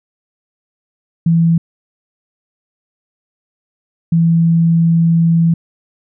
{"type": "tone pair in turn", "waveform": "sine", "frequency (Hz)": [166.3, 166.3], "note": ["E3", "E3"], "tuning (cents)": [16, 16], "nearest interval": "unison", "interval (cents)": 0, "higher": "neither", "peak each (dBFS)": -8, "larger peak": "neither", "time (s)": [[1.26, 1.58], [4.12, 5.54]], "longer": "second", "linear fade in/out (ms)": 5, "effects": []}